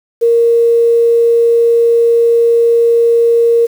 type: tone with quantisation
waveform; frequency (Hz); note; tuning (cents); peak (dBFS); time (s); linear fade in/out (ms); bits
sine; 466.2; A#4; 0; -6; 0.21-3.67; 20; 6
effects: none